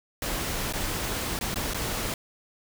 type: noise with dropouts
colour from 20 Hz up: pink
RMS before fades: -30 dBFS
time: 0.22-2.14 s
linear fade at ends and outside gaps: 2 ms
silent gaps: 0.726-0.735 / 1.39-1.41 / 1.543-1.558 / 1.736-1.744 s
effects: none